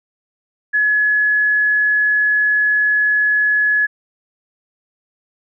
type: tone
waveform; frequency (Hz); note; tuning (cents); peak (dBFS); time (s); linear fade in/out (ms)
sine; 1697; G#6; +37; -12; 0.73-3.87; 20
effects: none